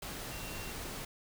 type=tone in noise; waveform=sine; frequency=2743 Hz; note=F7; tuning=32 cents flat; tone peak=-49 dBFS; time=0.31-0.72 s; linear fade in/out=5 ms; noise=pink; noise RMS=-42 dBFS; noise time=0.02-1.05 s; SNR=-10 dB; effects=none